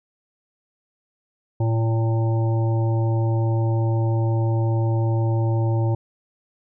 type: harmonic tone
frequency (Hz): 113.2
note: A2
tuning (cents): +50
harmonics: 1 / 3 / 5 / 7 / 8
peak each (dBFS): -18 / -28 / -32 / -35 / -36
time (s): 1.6-5.95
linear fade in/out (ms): 5
effects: none